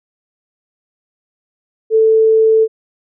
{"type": "tone", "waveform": "sine", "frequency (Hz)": 442.2, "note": "A4", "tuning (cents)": 9, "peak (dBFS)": -7, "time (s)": [1.9, 2.68], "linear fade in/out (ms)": 50, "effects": []}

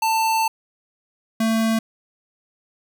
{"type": "tone pair in turn", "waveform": "square", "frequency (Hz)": [890, 223.8], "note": ["A5", "A3"], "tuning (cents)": [20, 30], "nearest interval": "2 octaves", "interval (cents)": 2390, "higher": "first", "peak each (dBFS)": -18, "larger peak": "neither", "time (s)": [[0.02, 0.48], [1.4, 1.79]], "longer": "first", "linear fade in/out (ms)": 5, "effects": []}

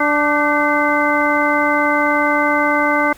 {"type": "harmonic tone with a mistuned harmonic", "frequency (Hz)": 293.7, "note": "D4", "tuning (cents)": 0, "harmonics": [1, 2, 3, 4, 5, 7], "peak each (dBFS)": [-20, -20, -20, -20, -20, -20], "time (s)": [0, 3.13], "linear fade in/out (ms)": 5, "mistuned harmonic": 5, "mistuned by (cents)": 59, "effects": ["pink hiss -44 dBFS RMS until 3.17 s"]}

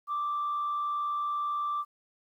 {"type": "tone with frequency modulation", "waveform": "sine", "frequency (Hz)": 1174.7, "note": "D6", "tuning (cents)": 0, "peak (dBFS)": -27, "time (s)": [0.07, 1.85], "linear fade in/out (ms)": 50, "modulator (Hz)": 77.9, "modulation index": 0.31, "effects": ["tanh soft clip ceiling -25 dBFS", "11-bit"]}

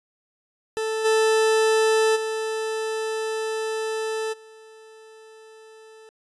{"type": "tone with level steps", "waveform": "40% pulse", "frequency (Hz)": 440, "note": "A4", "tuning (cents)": 0, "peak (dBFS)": [-23, -16, -24, -44], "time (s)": [0.77, 6.09], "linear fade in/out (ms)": 0, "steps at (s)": [1.04, 2.15, 4.32], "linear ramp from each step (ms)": 20, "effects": ["resampled to 24000 Hz"]}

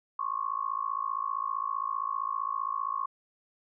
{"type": "tone with amplitude modulation", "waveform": "sine", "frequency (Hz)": 1098, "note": "C#6", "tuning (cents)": -17, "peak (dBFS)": -25, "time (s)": [0.19, 3.06], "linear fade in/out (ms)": 5, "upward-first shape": "sine", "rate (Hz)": 55.3, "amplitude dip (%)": 100, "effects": []}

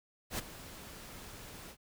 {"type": "noise with ADSR envelope", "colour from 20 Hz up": "pink", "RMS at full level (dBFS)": -34, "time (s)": [0.3, 1.77], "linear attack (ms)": 87, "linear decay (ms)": 16, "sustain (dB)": -15, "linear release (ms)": 73, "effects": []}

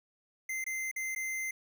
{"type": "tone with dropouts", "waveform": "square", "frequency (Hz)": 2077, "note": "C7", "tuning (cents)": -13, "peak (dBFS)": -34, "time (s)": [0.49, 1.51], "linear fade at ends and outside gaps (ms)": 5, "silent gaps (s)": [[0.642, 0.664], [0.914, 0.961], [1.15, 1.16]], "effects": []}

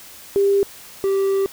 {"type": "tone pair in turn", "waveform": ["sine", "triangle"], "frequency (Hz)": [398, 390.3], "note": ["G4", "G4"], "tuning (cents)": [26, -8], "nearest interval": "unison", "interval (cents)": 34, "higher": "first", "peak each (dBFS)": [-13, -14], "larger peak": "first", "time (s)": [[0.36, 0.63], [1.04, 1.46]], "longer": "second", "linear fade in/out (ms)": 0, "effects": ["white hiss -41 dBFS RMS until 1.52 s"]}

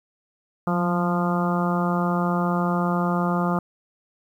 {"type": "harmonic tone with a mistuned harmonic", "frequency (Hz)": 174.61, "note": "F3", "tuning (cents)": 0, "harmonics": [1, 2, 3, 4, 5, 6, 7, 8], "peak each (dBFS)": [-22, -30, -31, -30, -31, -33, -29, -36], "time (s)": [0.67, 3.59], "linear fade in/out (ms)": 2, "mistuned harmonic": 1, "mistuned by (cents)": 31, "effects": ["9-bit"]}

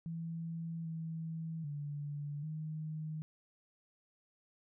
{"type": "tone with pitch steps", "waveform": "sine", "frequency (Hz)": [165.2, 162.2, 145.6, 155.7], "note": ["E3", "E3", "D3", "D#3"], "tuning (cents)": [4, -28, -15, 2], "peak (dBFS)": -38, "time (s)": [0.06, 3.22], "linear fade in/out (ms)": 0, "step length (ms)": 790, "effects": []}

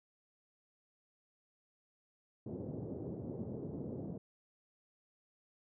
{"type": "band-pass noise", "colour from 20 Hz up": "pink", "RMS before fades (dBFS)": -43, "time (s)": [2.46, 4.18], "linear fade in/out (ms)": 5, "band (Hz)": [100, 490], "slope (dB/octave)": 24, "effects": []}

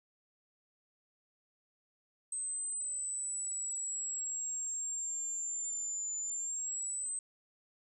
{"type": "linear two-way sweep", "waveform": "sine", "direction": "down then up", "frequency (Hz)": [8240, 7040, 8240], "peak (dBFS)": -35, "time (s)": [2.32, 7.19], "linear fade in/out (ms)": 2, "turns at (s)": 6.19, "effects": []}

